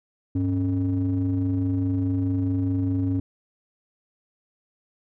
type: ring-modulated tone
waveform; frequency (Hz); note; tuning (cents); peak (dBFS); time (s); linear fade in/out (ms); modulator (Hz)
triangle; 87.31; F2; 0; -16; 0.35-3.2; 5; 187
effects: none